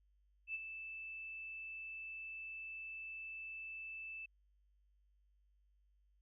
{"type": "tone with ADSR envelope", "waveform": "sine", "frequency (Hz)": 2637, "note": "E7", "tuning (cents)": 0, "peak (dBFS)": -37, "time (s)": [0.47, 4.26], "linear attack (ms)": 74, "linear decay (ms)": 29, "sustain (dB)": -8, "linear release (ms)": 7, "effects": ["added 50 Hz sine -70 dBFS peak until 6.21 s"]}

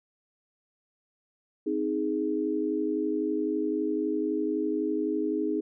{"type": "chord", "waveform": "sine", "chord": "Ab major", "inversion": "first", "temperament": "just", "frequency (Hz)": [259.6, 311.5, 415.3], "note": ["C4", "Eb4", "Ab4"], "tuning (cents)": [-13, 2, 0], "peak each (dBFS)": [-33, -28, -30], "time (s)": [1.66, 5.61], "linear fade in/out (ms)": 10, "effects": []}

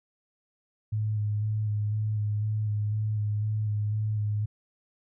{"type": "tone with vibrato", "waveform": "sine", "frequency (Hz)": 106.1, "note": "G#2", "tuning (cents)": 38, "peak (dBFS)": -25, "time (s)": [0.92, 4.46], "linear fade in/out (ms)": 10, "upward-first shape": "square", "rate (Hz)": 2, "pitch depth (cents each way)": 20, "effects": []}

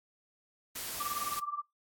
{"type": "noise", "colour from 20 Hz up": "white", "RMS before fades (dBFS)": -39, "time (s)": [0.75, 1.4], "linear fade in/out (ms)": 10}
{"type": "tone with tremolo", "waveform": "sine", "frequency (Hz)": 1174.7, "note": "D6", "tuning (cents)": 0, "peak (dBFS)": -30, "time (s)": [1, 1.62], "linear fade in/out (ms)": 5, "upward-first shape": "triangle", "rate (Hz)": 19, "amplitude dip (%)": 95}
{"effects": ["noise-tail reverb RT60 0.2 s tail -24 dB re dry", "AAC 64 kbps"]}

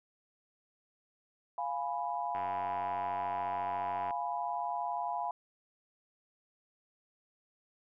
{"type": "chord", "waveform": "sine", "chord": "F diminished", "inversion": "none", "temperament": "equal", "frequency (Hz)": [698.5, 830.6, 987.8], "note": ["F5", "Ab5", "Cb6"], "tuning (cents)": [0, 0, 0], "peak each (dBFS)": -37, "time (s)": [1.58, 5.31], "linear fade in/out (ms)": 2}
{"type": "click train", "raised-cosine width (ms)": 0.5, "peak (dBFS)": -29, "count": 166, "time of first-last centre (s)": [2.35, 4.107], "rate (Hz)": 93.9}
{"effects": []}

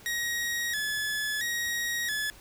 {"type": "tone with vibrato", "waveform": "sawtooth", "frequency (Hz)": 1800, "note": "A6", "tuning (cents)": 39, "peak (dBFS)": -25, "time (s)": [0.06, 2.3], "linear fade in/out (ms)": 0, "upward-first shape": "square", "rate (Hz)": 0.74, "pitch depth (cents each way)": 84, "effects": ["pink hiss -52 dBFS RMS until 2.4 s"]}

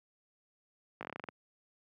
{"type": "slowing click train", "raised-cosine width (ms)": 0.5, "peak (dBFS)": -25, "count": 10, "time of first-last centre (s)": [1.01, 1.287], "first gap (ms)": 18, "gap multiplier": 1.13, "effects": ["high-pass 150 Hz 12 dB/octave"]}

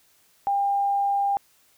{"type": "tone", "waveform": "sine", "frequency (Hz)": 800, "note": "G5", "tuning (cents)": 35, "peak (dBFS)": -20, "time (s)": [0.47, 1.37], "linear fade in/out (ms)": 0, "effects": ["white hiss -61 dBFS RMS until 1.77 s"]}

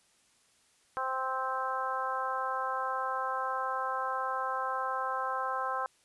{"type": "harmonic tone", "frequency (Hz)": 261.6, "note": "C4", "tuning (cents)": 0, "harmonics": [2, 3, 4, 5, 6], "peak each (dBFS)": [-39, -37, -34, -36, -41], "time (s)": [0.97, 5.86], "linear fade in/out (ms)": 0, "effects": ["white hiss -67 dBFS RMS until 6.04 s", "resampled to 24000 Hz"]}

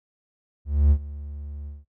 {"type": "tone with ADSR envelope", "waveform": "triangle", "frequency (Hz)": 72.6, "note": "D2", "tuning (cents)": -19, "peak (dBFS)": -11, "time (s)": [0.65, 1.85], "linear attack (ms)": 260, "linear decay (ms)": 69, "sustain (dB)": -20, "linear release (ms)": 180, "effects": ["noise-tail reverb RT60 0.1 s tail -19 dB re dry"]}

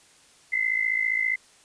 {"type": "tone pair together", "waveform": "sine", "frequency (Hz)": [2028, 2083], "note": ["B6", "C7"], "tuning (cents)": [45, -8], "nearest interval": "unison", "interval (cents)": 47, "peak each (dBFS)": -25, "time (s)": [0.52, 1.36], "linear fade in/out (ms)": 10, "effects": ["white hiss -56 dBFS RMS until 1.64 s", "resampled to 22050 Hz"]}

